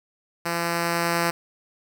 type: tone with level ramp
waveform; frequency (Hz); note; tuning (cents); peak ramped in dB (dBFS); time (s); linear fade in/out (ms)
5% pulse; 170; F3; -46; -13 to -9; 0.45-1.31; 10
effects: none